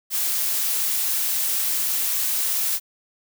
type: noise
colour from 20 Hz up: blue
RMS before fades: -23 dBFS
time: 0.1-2.8 s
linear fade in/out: 50 ms
effects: none